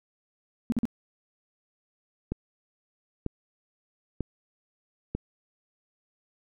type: tone bursts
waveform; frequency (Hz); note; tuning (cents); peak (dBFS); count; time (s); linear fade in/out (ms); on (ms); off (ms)
sine; 233.1; A#3; 0; -22; 3; 0.7-0.854; 0; 22; 44
type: click train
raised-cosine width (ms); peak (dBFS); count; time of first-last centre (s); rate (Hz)
3; -16; 4; 2.32-5.15; 1.06
effects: none